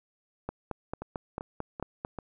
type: two click trains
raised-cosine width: 1 ms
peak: -19 / -23 dBFS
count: 8 / 4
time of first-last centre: 0.49-2.049 / 1.02-2.187 s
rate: 4.49 / 2.57 Hz
effects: none